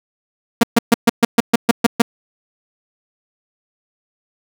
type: tone bursts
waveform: sawtooth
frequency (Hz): 233.1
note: A#3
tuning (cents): 0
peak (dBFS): -3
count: 10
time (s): 0.61-2.02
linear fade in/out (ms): 5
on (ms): 24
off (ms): 130
effects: none